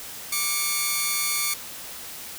5% pulse tone pair together, 1174.7 / 2200 Hz, D6 / C#7, 0 / -14 cents, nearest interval major seventh, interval 1086 cents, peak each -15 dBFS, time 0.32-1.54 s, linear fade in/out 5 ms, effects white hiss -38 dBFS RMS until 2.38 s

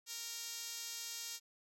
5% pulse tone with band-pass filter, 464.8 Hz, A#4, 5 cents flat, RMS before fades -45 dBFS, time 0.06-1.4 s, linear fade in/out 50 ms, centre 8400 Hz, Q 1.6, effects none

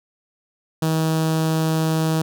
sawtooth tone with notch filter, 159.6 Hz, D#3, 44 cents sharp, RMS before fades -20 dBFS, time 0.82-2.22 s, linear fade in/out 5 ms, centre 2100 Hz, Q 1.6, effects none

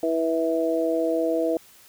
harmonic tone, 163.2 Hz, E3, 17 cents flat, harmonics 2 / 3 / 4, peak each -25 / -25 / -25 dBFS, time 0.03-1.57 s, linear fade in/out 2 ms, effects white hiss -52 dBFS RMS until 1.88 s

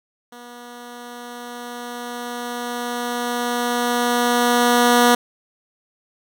10% pulse tone with level ramp, 241.7 Hz, B3, 37 cents flat, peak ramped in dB -30 to -3 dBFS, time 0.32-5.15 s, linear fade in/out 5 ms, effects none

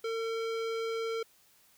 square tone with low-pass filter, 452.9 Hz, A#4, 50 cents flat, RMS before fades -34 dBFS, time 0.04-1.23 s, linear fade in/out 5 ms, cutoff 4400 Hz, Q 0.89, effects white hiss -64 dBFS RMS until 1.77 s

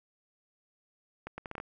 accelerating click train, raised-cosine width 0.5 ms, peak -24 dBFS, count 7, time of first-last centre 1.27-1.601 s, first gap 110 ms, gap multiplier 0.71, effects none

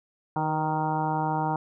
harmonic tone with a mistuned harmonic, 155.4 Hz, D#3, 2 cents flat, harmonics 1 / 2 / 3 / 4 / 5 / 6 / 7 / 8 / 9, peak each -30 / -33 / -38 / -39 / -29 / -29 / -41 / -41 / -41 dBFS, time 0.36-1.56 s, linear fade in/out 2 ms, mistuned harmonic 3, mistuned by +40 cents, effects none

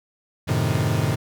40% pulse chord, F# diminished seventh, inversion none, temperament equal, 92.5 / 110 / 130.81 / 155.56 Hz, F#2 / A2 / C3 / Eb3, 0 / 0 / 0 / 0 cents, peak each -27 / -23 / -24 / -24 dBFS, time 0.47-1.16 s, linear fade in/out 20 ms, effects none

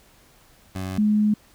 20% pulse / sine tone pair in turn, 94 / 211 Hz, F#2 / G#3, +28 / +28 cents, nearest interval octave + major second, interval 1400 cents, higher second, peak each -23 / -16 dBFS, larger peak second, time 0.75-0.98 / 0.98-1.34 s, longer second, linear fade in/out 5 ms, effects pink hiss -55 dBFS RMS until 1.54 s

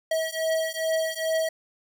square beating tone pair, 642 / 644.4 Hz, E5 / E5, -46 / -39 cents, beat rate 2.4 Hz, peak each -28 / -28 dBFS, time 0.11-1.49 s, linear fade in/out 5 ms, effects none

